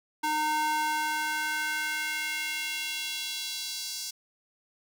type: tone with high-pass filter sweep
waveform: square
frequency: 306.2 Hz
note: D#4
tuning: 28 cents flat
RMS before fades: -31 dBFS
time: 0.23-4.11 s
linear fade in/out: 10 ms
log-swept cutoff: 720 to 5100 Hz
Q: 2.1
effects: none